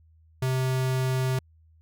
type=tone; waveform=square; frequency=130 Hz; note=C3; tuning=11 cents flat; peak=-24 dBFS; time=0.42-1.39 s; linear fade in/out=5 ms; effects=added 80 Hz sine -55 dBFS peak until 1.81 s